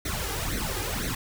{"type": "noise with flanger", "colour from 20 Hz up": "pink", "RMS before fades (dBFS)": -30, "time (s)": [0.05, 1.15], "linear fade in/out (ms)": 5, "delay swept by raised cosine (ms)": [0.49, 2.49], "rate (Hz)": 2, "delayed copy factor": 0.8, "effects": []}